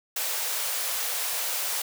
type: high-pass noise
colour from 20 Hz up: white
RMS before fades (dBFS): -29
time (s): 0.16-1.82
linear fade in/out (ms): 5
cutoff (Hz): 450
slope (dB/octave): 48
effects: none